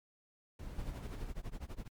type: noise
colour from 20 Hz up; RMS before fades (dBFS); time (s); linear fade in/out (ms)
brown; -45; 0.59-1.28; 5
type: noise with tremolo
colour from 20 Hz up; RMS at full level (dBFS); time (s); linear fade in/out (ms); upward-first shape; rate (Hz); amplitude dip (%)
brown; -40; 0.78-1.88; 5; sine; 12; 95
effects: MP3 96 kbps